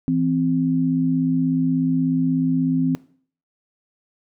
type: tone pair together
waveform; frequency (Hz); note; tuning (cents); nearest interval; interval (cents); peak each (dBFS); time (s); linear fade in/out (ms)
sine; 164.36 / 260.9; E3 / C4; -5 / -5; minor sixth; 800; -22 / -18; 0.08-2.95; 0
effects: noise-tail reverb RT60 0.5 s tail -20 dB re dry